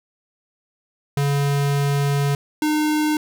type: tone pair in turn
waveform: square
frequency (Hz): 141.7 / 304.4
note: C#3 / D#4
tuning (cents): +38 / -38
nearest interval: octave + minor second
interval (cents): 1324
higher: second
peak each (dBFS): -18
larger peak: neither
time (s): 1.17-2.35 / 2.62-3.17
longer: first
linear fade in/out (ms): 2
effects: none